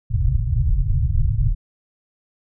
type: low-pass noise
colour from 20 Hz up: pink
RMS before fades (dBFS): -18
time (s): 0.1-1.55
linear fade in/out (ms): 20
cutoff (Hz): 140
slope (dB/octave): 96
effects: none